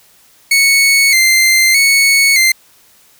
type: tone with vibrato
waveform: sawtooth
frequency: 2148 Hz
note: C7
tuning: 45 cents sharp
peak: -4 dBFS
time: 0.51-2.52 s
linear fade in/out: 5 ms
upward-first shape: square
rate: 0.81 Hz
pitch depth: 52 cents each way
effects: white hiss -48 dBFS RMS until 3.19 s